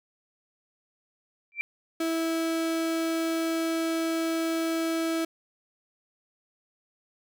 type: tone with exponential growth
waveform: sine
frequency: 2349 Hz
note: D7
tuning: in tune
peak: -22 dBFS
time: 1.52-1.61 s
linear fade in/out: 0 ms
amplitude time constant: 18 ms
type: tone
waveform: 35% pulse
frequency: 327.2 Hz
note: E4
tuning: 13 cents flat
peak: -24 dBFS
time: 2-5.25 s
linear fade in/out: 5 ms
effects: none